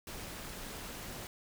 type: noise with amplitude modulation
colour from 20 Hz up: pink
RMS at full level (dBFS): -42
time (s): 0.07-1.27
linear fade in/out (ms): 2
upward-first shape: sine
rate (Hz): 238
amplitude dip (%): 50
effects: none